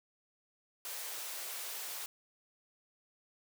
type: high-pass noise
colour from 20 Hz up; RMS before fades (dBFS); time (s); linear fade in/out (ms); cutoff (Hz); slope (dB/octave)
white; -42; 0.85-2.06; 2; 420; 24
effects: none